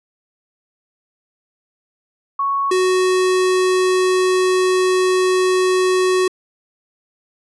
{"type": "tone pair in turn", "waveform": ["sine", "square"], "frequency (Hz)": [1108.7, 370.2], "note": ["C#6", "F#4"], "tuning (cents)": [0, 1], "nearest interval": "octave + perfect fifth", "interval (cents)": 1899, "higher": "first", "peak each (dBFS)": [-16, -14], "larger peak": "second", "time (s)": [[2.39, 2.71], [2.71, 6.28]], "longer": "second", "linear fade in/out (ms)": 5, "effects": ["resampled to 24000 Hz"]}